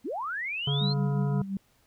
sine linear sweep, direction up, 200 to 4278 Hz, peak -30 dBFS, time 0.04-0.94 s, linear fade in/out 20 ms
harmonic tone, 140.9 Hz, C#3, 29 cents sharp, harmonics 1 / 3 / 5 / 7 / 9 / 10, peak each -25 / -37 / -42 / -43 / -48 / -51 dBFS, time 0.67-1.42 s, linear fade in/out 5 ms
sine tone with tremolo, 194.9 Hz, G3, 10 cents flat, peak -27 dBFS, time 0.81-1.57 s, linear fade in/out 2 ms, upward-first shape sine, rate 5.7 Hz, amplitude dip 65%
effects pink hiss -66 dBFS RMS until 1.86 s

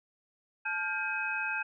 sine tone cluster, 869 / 1408 / 1587 / 2533 Hz, A5 / F6 / G6 / D#7, -22 / +14 / +21 / +30 cents, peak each -39 / -39 / -34 / -34 dBFS, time 0.65-1.63 s, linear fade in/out 10 ms, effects none

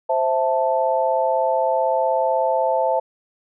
sine chord, A minor, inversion first, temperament equal, 523.3 / 659.3 / 880 Hz, C5 / E5 / A5, 0 / 0 / 0 cents, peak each -21 dBFS, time 0.09-3 s, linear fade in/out 10 ms, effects none

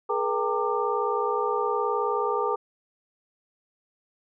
sine tone cluster, 419.8 / 478.9 / 797 / 911 / 1189 Hz, G#4 / A#4 / G5 / A#5 / D6, +19 / +47 / +28 / -40 / +21 cents, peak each -28 / -29 / -33 / -30 / -29 dBFS, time 0.09-2.56 s, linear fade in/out 10 ms, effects none

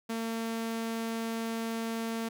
sawtooth tone, 227 Hz, A#3, 46 cents flat, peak -28 dBFS, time 0.09-2.29 s, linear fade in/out 10 ms, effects none

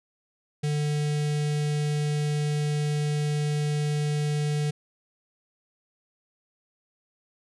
square tone with notch filter, 148.5 Hz, D3, 20 cents sharp, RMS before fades -26 dBFS, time 0.63-4.71 s, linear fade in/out 10 ms, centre 1100 Hz, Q 0.85, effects resampled to 24000 Hz

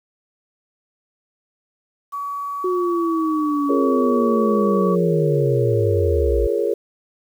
sine tone, 1134 Hz, C#6, 39 cents sharp, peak -24 dBFS, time 2.12-4.96 s, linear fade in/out 20 ms
sine linear sweep, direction down, 368.9 to 53 Hz, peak -18 dBFS, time 2.64-6.47 s, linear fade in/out 5 ms
sine chord, Bb minor seventh, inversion second, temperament equal, 349.2 / 415.3 / 466.2 / 554.4 Hz, F4 / Ab4 / Bb4 / Db5, 0 / 0 / 0 / 0 cents, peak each -25 / -21 / -22 / -25 dBFS, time 3.69-6.74 s, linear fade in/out 5 ms
effects 8-bit

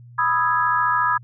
sine chord, E major seventh, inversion second, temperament equal, 987.8 / 1244.5 / 1318.5 / 1661.2 Hz, B5 / D#6 / E6 / G#6, 0 / 0 / 0 / 0 cents, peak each -21 / -21 / -26 / -23 dBFS, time 0.18-1.18 s, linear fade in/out 10 ms, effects added 120 Hz sine -41 dBFS peak until 1.23 s

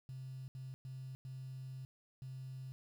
triangle tone bursts at uneven times, 130.81 Hz, C3, in tune, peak -40 dBFS, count 5, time 0.09-0.48 / 0.55-0.74 / 0.85-1.15 / 1.25-1.85 / 2.22-2.72 s, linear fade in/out 0 ms, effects tanh soft clip ceiling -42 dBFS + 11-bit

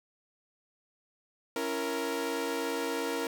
sawtooth chord, A# diminished, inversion first, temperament equal with one note detuned, 277.2 / 334 / 466.2 Hz, C#4 / E4 / A#4, 0 / +23 / 0 cents, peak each -33 / -33 / -29 dBFS, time 1.56-3.27 s, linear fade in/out 2 ms, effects none

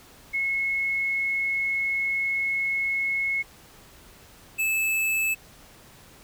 sine / square tone pair in turn, 2180 / 2615 Hz, C#7 / E7, -29 / -15 cents, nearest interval minor third, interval 314 cents, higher second, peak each -23 dBFS, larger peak neither, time 0.33-3.43 / 4.58-5.35 s, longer first, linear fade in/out 20 ms, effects pink hiss -51 dBFS RMS until 6.23 s

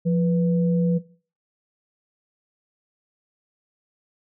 sine tone pair together, 173.74 / 491.4 Hz, F3 / B4, -9 / -9 cents, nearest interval octave + tritone, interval 1800 cents, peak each -18 / -27 dBFS, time 0.05-0.99 s, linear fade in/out 20 ms, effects noise-tail reverb RT60 0.4 s tail -18 dB re dry

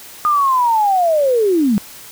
sine linear sweep, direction down, 1233 to 190.1 Hz, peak -11 dBFS, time 0.25-1.78 s, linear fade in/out 0 ms, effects white hiss -37 dBFS RMS until 2.11 s

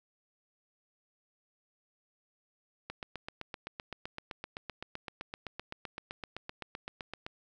click train, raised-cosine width 0.3 ms, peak -23 dBFS, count 35, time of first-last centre 2.9-7.265 s, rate 7.79 Hz, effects none

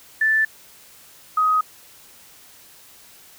sine tone pair in turn, 1760 / 1257.5 Hz, A6 / D#6, 0 / +18 cents, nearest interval tritone, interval 582 cents, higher first, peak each -15 dBFS, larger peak neither, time 0.21-0.45 / 1.37-1.61 s, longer neither, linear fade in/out 5 ms, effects white hiss -48 dBFS RMS until 3.38 s

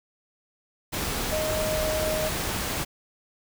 sine tone in noise, 622.3 Hz, D#5, in tune, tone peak -26 dBFS, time 1.31-2.3 s, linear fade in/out 20 ms, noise pink, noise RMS -29 dBFS, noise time 0.92-2.85 s, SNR 0 dB, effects none

